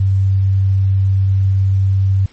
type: tone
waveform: sine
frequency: 96.6 Hz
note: G2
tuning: 25 cents flat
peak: -10 dBFS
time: 0-2.26 s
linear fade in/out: 5 ms
effects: pink hiss -48 dBFS RMS until 2.32 s + MP3 32 kbps